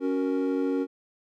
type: chord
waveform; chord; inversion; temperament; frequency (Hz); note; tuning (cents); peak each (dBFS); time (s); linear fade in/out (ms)
triangle; F# major; second; equal; 277.2 / 370 / 466.2; C#4 / F#4 / A#4; 0 / 0 / 0; -24 / -29 / -28; 0-0.87; 50
effects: none